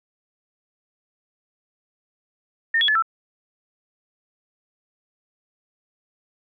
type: tone with pitch steps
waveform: sine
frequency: 1822 / 3361 / 1724 / 1331 Hz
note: A#6 / G#7 / A6 / E6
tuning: -40 / +20 / -36 / +16 cents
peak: -16 dBFS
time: 2.74-3.024 s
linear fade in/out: 5 ms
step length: 71 ms
effects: none